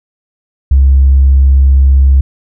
triangle tone with tanh clipping, 67.6 Hz, C#2, 43 cents flat, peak -3 dBFS, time 0.71-2.21 s, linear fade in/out 5 ms, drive 5 dB, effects none

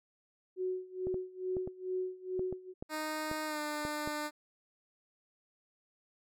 sine tone with tremolo, 370 Hz, F#4, in tune, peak -31 dBFS, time 0.56-2.74 s, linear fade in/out 50 ms, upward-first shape sine, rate 2.3 Hz, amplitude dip 90%
clicks, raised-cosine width 2 ms, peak -27 dBFS, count 10, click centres 1.07 / 1.143 / 1.568 / 1.675 / 2.394 / 2.526 / 2.825 / 3.314 / 3.851 / 4.075 s
10% pulse tone with pitch glide, 309.2 to 299.5 Hz, D#4 to D4, -11 to +34 cents, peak -27 dBFS, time 2.89-4.31 s, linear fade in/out 50 ms, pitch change -55 cents, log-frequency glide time 3.46-3.6 s
effects none

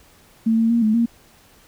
sine tone with pitch steps, 224.6 / 226.8 / 234.1 / 216 / 233.1 Hz, A3 / A#3 / A#3 / A3 / A#3, +36 / -47 / +8 / -32 / 0 cents, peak -14 dBFS, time 0.46-1.06 s, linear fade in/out 10 ms, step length 120 ms, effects pink hiss -52 dBFS RMS until 1.67 s

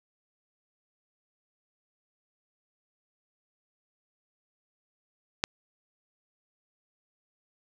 click, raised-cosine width 0.2 ms, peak -7 dBFS, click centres 5.439 s, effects none

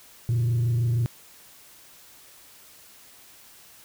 sine tone with frequency modulation, 117.8 Hz, A#2, 19 cents sharp, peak -18 dBFS, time 0.29-1.06 s, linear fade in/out 0 ms, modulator 26.4 Hz, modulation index 0.35, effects tanh soft clip ceiling -19 dBFS + white hiss -51 dBFS RMS until 3.84 s

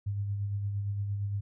sine tone with tremolo, 101 Hz, G#2, 48 cents flat, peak -28 dBFS, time 0.06-1.41 s, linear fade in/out 10 ms, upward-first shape sine, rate 8.7 Hz, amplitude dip 35%, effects none

